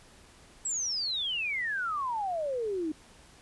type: exponential sweep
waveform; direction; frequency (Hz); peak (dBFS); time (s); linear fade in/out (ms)
sine; down; 7890 to 299.7; -29; 0.65-2.92; 5
effects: pink hiss -56 dBFS RMS until 3.41 s + resampled to 24000 Hz